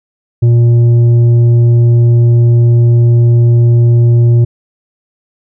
sine tone with tanh clipping, 118.4 Hz, A#2, 27 cents sharp, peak -5 dBFS, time 0.42-4.45 s, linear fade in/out 10 ms, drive 6 dB, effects none

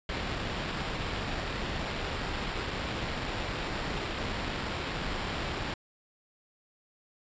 pink noise with sample-and-hold, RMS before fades -34 dBFS, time 0.09-5.74 s, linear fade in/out 2 ms, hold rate 6300 Hz, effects resampled to 16000 Hz

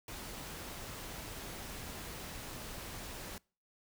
pink noise, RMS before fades -45 dBFS, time 0.08-3.38 s, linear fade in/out 2 ms, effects noise-tail reverb RT60 0.4 s tail -26 dB re dry

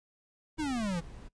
brown noise, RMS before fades -46 dBFS, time 0.57-1.29 s, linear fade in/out 20 ms
square exponential sweep, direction down, 323.5 to 162.8 Hz, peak -31 dBFS, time 0.58-1.01 s, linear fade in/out 20 ms
effects noise-tail reverb RT60 0.1 s tail -21 dB re dry + resampled to 22050 Hz

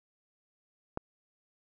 click, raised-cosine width 1 ms, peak -19 dBFS, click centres 0.974 s, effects none

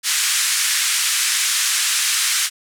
white band-pass noise, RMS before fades -19 dBFS, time 0.03-2.5 s, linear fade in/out 50 ms, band 1400 to 9800 Hz, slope 24 dB/octave, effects none

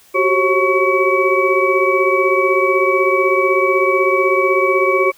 sine tone cluster, 371.1 / 387.1 / 542 / 1116 / 2282 Hz, F#4 / G4 / C#5 / C#6 / C#7, +5 / -22 / -39 / +11 / +50 cents, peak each -18 dBFS, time 0.14-5.12 s, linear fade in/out 20 ms, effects white hiss -49 dBFS RMS until 5.17 s

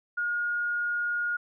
sine tone, 1431 Hz, F6, 42 cents sharp, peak -26 dBFS, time 0.17-1.37 s, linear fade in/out 10 ms, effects none

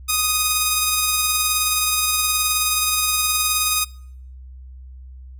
5% pulse tone with tremolo, 1244.5 Hz, D#6, in tune, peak -4 dBFS, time 0.08-3.85 s, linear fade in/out 20 ms, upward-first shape triangle, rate 19 Hz, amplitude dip 30%, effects noise-tail reverb RT60 0.7 s tail -25 dB re dry + added 64 Hz sine -36 dBFS peak until 5.39 s

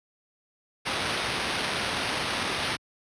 blue noise with sample-and-hold, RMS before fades -29 dBFS, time 0.85-2.77 s, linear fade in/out 20 ms, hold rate 7350 Hz, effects high-pass 60 Hz 12 dB/octave + resampled to 22050 Hz

